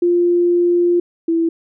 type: tone pair in turn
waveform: sine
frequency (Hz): 349.2 / 331.2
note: F4 / E4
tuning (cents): 0 / +8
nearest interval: minor second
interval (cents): 92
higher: first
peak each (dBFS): -11 / -13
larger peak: first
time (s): 0.02-1 / 1.28-1.49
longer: first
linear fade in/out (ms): 5
effects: none